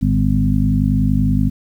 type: harmonic tone with a mistuned harmonic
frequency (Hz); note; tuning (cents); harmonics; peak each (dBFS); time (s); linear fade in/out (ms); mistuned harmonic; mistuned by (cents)
50.6; G#1; -44; 1 / 2 / 3 / 4 / 5; -19 / -19 / -19 / -19 / -19; 0.01-1.5; 20; 2; +60
effects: 8-bit